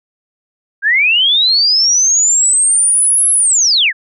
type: linear two-way sweep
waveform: sine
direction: up then down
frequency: 1556 to 11060 to 1556 Hz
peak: -8 dBFS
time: 0.82-3.93 s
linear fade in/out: 50 ms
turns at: 3.31 s
effects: none